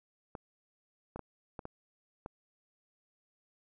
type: clicks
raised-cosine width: 1 ms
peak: -27 dBFS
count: 6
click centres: 0.352 / 1.16 / 1.193 / 1.592 / 1.654 / 2.261 s
effects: none